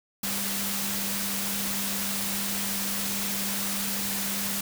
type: tone in noise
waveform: sine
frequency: 198.7 Hz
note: G3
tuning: 24 cents sharp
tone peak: -35 dBFS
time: 0.23-4.61 s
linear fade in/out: 5 ms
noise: white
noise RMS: -30 dBFS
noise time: 0.23-4.61 s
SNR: -8 dB
effects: none